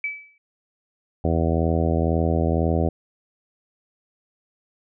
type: tone with exponential decay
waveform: sine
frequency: 2300 Hz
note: D7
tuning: 37 cents flat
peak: -21 dBFS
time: 0.04-0.38 s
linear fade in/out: 2 ms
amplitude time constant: 73 ms
type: harmonic tone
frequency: 82 Hz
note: E2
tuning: 9 cents flat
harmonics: 1 / 2 / 3 / 4 / 5 / 6 / 7 / 8 / 9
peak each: -22 / -25 / -27 / -28 / -29 / -30 / -30 / -31 / -32 dBFS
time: 1.24-2.89 s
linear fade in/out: 5 ms
effects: none

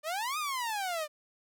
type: exponential two-way sweep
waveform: sawtooth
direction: up then down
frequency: 587.3 to 1262 to 587.3 Hz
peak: -28 dBFS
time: 0.03-1.08 s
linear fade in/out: 50 ms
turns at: 0.38 s
effects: none

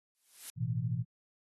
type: noise with exponential growth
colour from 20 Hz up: blue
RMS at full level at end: -39 dBFS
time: 0.15-0.5 s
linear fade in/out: 0 ms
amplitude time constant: 74 ms
type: chord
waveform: sine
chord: A suspended second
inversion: none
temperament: equal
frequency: 110 / 123.47 / 164.81 Hz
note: A2 / B2 / E3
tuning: 0 / 0 / 0 cents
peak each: -36 / -33 / -37 dBFS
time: 0.56-1.05 s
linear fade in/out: 50 ms
effects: AAC 32 kbps

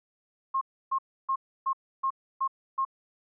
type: tone bursts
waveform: sine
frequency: 1072 Hz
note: C6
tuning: 42 cents sharp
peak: -24 dBFS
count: 7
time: 0.54-2.851 s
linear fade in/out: 10 ms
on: 73 ms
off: 300 ms
effects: none

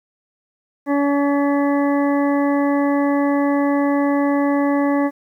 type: harmonic tone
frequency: 284 Hz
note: C#4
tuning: 42 cents sharp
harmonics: 1 / 2 / 3 / 4 / 6 / 7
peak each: -16 / -22 / -26 / -28 / -32 / -33 dBFS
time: 0.86-5.11 s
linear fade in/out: 50 ms
effects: 9-bit

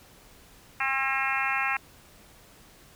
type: harmonic tone with a mistuned harmonic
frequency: 268 Hz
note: C4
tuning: 42 cents sharp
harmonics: 3 / 4 / 5 / 6 / 7 / 8 / 9 / 10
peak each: -33 / -33 / -33 / -33 / -33 / -33 / -33 / -33 dBFS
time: 0.8-1.77 s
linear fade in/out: 5 ms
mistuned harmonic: 6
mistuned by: +18 cents
effects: pink hiss -54 dBFS RMS until 2.95 s

